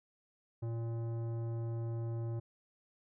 sine tone with tanh clipping, 115.4 Hz, A#2, 17 cents flat, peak -37 dBFS, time 0.62-2.4 s, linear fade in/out 10 ms, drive 14 dB, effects none

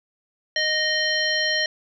harmonic tone with a mistuned harmonic, 620 Hz, D#5, 6 cents flat, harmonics 1 / 3 / 5 / 7 / 9, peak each -29 / -23 / -27 / -27 / -29 dBFS, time 0.56-1.66 s, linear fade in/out 2 ms, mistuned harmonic 7, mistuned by -65 cents, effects none

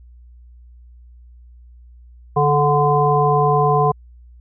harmonic tone with a mistuned harmonic, 146.83 Hz, D3, in tune, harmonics 1 / 3 / 5 / 7, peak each -18 / -18 / -18 / -18 dBFS, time 2.36-3.92 s, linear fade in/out 10 ms, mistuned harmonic 3, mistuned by -20 cents, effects added 60 Hz sine -41 dBFS peak until 4.4 s

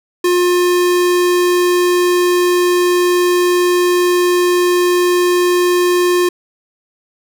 square tone, 355.8 Hz, F4, 32 cents sharp, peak -11 dBFS, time 0.24-6.29 s, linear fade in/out 5 ms, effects none

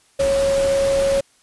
sine tone in noise, 550 Hz, C#5, 14 cents flat, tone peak -15 dBFS, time 0.19-1.21 s, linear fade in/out 10 ms, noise pink, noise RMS -28 dBFS, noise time 0.19-1.21 s, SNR +10 dB, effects white hiss -57 dBFS RMS until 1.42 s + resampled to 24000 Hz

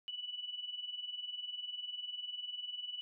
sine tone with tremolo, 2960 Hz, F#7, in tune, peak -37 dBFS, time 0.08-3.01 s, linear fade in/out 0 ms, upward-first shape sine, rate 20 Hz, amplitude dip 70%, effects none

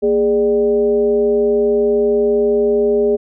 sine tone with frequency modulation, 413.4 Hz, G#4, 8 cents flat, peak -11 dBFS, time 0.02-3.17 s, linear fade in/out 20 ms, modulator 179 Hz, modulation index 0.63, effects none

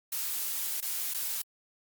blue noise with dropouts, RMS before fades -33 dBFS, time 0.12-1.42 s, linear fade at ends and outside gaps 5 ms, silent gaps 0.806-0.824 / 1.138-1.144 s, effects Opus 48 kbps

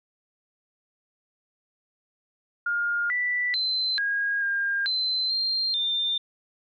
sine tone with pitch steps, 1415 / 1971 / 4074 / 1635 / 1608 / 4071 / 4183 / 3596 Hz, F6 / B6 / C8 / G#6 / G6 / C8 / C8 / A7, +22 / -4 / -47 / -28 / +44 / -48 / -1 / +37 cents, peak -23 dBFS, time 2.66-6.18 s, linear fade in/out 5 ms, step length 440 ms, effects none

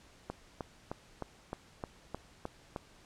click train, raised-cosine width 1 ms, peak -23 dBFS, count 9, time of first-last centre 0.3-2.762 s, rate 3.25 Hz, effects pink hiss -60 dBFS RMS until 3.05 s + low-pass 8000 Hz 12 dB/octave

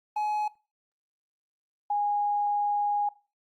triangle / sine tone pair in turn, 844 / 823.3 Hz, G#5 / G#5, +28 / -15 cents, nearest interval unison, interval 43 cents, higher first, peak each -24 dBFS, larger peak neither, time 0.16-0.48 / 1.9-3.09 s, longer second, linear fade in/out 5 ms, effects noise-tail reverb RT60 0.3 s tail -19 dB re dry + Opus 32 kbps

